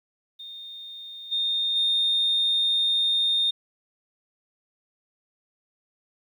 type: tone with level steps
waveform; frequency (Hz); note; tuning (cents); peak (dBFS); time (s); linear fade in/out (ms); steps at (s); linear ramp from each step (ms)
sine; 3656; A#7; -34; -37 / -22 / -19; 0.39-3.51; 10; 1.31 / 1.75; 20
effects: tanh soft clip ceiling -15 dBFS + 10-bit